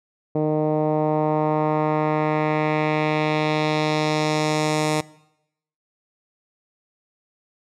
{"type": "tone with low-pass filter sweep", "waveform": "10% pulse", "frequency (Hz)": 153.5, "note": "D#3", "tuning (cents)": -23, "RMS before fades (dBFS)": -21, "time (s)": [0.35, 5.01], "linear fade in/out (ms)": 5, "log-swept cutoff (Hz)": [510, 8800], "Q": 1.3, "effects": ["noise-tail reverb RT60 0.8 s tail -20 dB re dry"]}